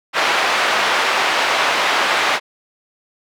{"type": "band-pass noise", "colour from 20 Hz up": "pink", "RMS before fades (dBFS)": -17, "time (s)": [0.13, 2.4], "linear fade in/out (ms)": 50, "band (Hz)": [750, 3200], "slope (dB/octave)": 12, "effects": []}